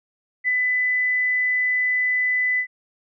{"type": "tone with ADSR envelope", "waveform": "sine", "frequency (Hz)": 2000, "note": "B6", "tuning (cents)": 21, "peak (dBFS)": -16, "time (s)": [0.44, 2.67], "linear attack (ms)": 41, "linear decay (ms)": 11, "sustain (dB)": -2, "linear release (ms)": 80, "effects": []}